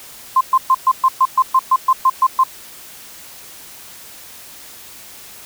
sine tone bursts, 1046.5 Hz, C6, in tune, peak -8 dBFS, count 13, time 0.36-2.437 s, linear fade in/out 5 ms, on 49 ms, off 120 ms, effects white hiss -38 dBFS RMS until 5.45 s

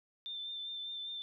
sine tone with vibrato, 3566 Hz, A7, 22 cents sharp, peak -39 dBFS, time 0.26-1.22 s, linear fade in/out 0 ms, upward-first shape sine, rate 5 Hz, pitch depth 22 cents each way, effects none

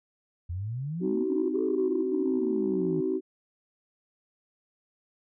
sine exponential two-way sweep, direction up then down, 82.41 to 440 to 157 Hz, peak -30 dBFS, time 0.49-3.01 s, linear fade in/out 10 ms, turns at 1.62 s
sine chord, C diminished, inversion none, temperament just, 261.6 / 314 / 376.7 Hz, C4 / Eb4 / Gb4, 0 / +16 / +31 cents, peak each -32 / -30 / -27 dBFS, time 1-3.21 s, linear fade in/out 50 ms
effects tanh soft clip ceiling -16 dBFS

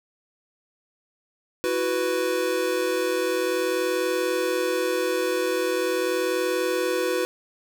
square chord, E suspended second, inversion none, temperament equal, 329.6 / 370 / 493.9 Hz, E4 / F#4 / B4, 0 / 0 / 0 cents, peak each -31 / -27 / -26 dBFS, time 1.64-7.25 s, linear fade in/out 0 ms, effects none

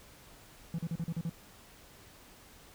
triangle tone bursts, 165.8 Hz, E3, 10 cents sharp, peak -29 dBFS, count 7, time 0.74-1.295 s, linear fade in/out 2 ms, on 45 ms, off 40 ms, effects tanh soft clip ceiling -25 dBFS + pink hiss -56 dBFS RMS until 2.74 s

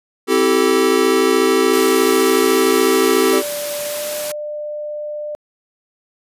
square chord, A minor seventh, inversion first, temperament equal with one note detuned, 261.6 / 329.6 / 386.2 / 440 Hz, C4 / E4 / G4 / A4, 0 / 0 / -26 / 0 cents, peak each -21 / -21 / -16 / -18 dBFS, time 0.27-3.43 s, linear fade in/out 50 ms
white high-pass noise, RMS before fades -26 dBFS, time 1.73-4.32 s, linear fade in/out 5 ms, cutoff 140 Hz, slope 24 dB/octave
sine tone with pitch glide, 586 to 597.3 Hz, D5 to D5, -4 to +29 cents, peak -23 dBFS, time 3.33-5.35 s, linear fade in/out 0 ms, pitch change +33 cents, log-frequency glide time 3.78-4.11 s
effects resampled to 32000 Hz

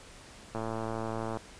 click train, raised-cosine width 1 ms, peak -21 dBFS, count 93, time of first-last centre 0.55-1.371 s, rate 112 Hz, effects pink hiss -51 dBFS RMS until 1.59 s + resampled to 22050 Hz

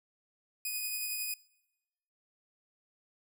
5% pulse tone with tremolo, 2489 Hz, D#7, in tune, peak -23 dBFS, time 0.65-1.34 s, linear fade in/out 2 ms, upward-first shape triangle, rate 11 Hz, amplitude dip 30%, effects noise-tail reverb RT60 1.0 s tail -23 dB re dry

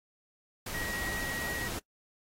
sine tone in noise, 1903 Hz, A#6, 35 cents sharp, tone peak -36 dBFS, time 0.74-1.68 s, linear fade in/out 5 ms, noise pink, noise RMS -38 dBFS, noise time 0.66-1.79 s, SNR -1 dB, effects noise-tail reverb RT60 0.1 s tail -23 dB re dry + AAC 48 kbps

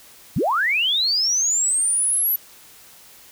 sine linear sweep, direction up, 89.6 to 11940 Hz, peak -17 dBFS, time 0.36-2.36 s, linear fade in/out 5 ms, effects white hiss -47 dBFS RMS until 3.31 s

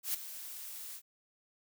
blue noise with ADSR envelope, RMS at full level -32 dBFS, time 0.03-1.02 s, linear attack 110 ms, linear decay 10 ms, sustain -13 dB, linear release 69 ms, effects none

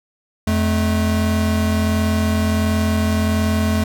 square tone pair together, 86 / 216.6 Hz, F2 / A3, -26 / -27 cents, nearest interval octave + major third, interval 1599 cents, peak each -19 dBFS, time 0.47-3.84 s, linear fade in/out 5 ms, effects none

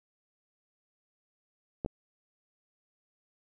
clicks, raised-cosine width 2 ms, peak -19 / -21 dBFS, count 2, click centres 1.848 / 1.861 s, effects none

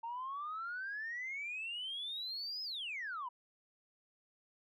sine exponential two-way sweep, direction up then down, 907 to 5160 to 949 Hz, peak -38 dBFS, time 0.03-3.29 s, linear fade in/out 10 ms, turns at 2.63 s, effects tanh soft clip ceiling -35 dBFS

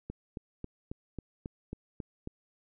click train, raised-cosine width 3 ms, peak -25 dBFS, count 9, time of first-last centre 0.1-2.274 s, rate 3.68 Hz, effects none

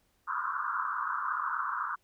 pink band-pass noise, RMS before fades -33 dBFS, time 0.27-1.96 s, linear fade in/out 20 ms, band 1000 to 1500 Hz, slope 96 dB/octave, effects pink hiss -72 dBFS RMS until 2.03 s

